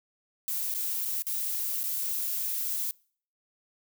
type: noise with dropouts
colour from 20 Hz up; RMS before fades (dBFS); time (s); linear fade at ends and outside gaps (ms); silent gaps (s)
violet; -31; 0.48-2.91; 0; 0.74-0.748 / 1.051-1.056 / 1.221-1.268 / 1.832-1.839
effects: noise-tail reverb RT60 0.5 s tail -25 dB re dry